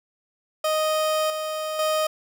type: tone with level steps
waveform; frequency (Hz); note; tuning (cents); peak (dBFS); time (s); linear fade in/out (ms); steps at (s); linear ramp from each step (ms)
30% pulse; 622.3; D#5; 0; -18 / -24 / -18; 0.64-2.07; 5; 1.3 / 1.79; 2
effects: none